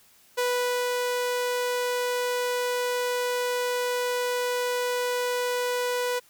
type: tone with ADSR envelope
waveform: sawtooth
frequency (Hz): 492.7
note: B4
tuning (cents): -4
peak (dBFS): -19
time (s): 0.37-6.2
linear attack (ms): 16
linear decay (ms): 500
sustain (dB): -2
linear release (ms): 19
effects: white hiss -58 dBFS RMS until 6.29 s